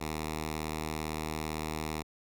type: tone with notch filter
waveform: 5% pulse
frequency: 77.78 Hz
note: D#2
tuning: in tune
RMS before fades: -36 dBFS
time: 0-2.03 s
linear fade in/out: 20 ms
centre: 570 Hz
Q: 1.9
effects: none